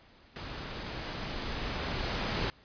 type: noise with level ramp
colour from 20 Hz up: pink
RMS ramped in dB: -41 to -31 dBFS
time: 0.36-2.5 s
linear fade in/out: 0 ms
effects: pink hiss -59 dBFS RMS until 2.64 s + resampled to 11025 Hz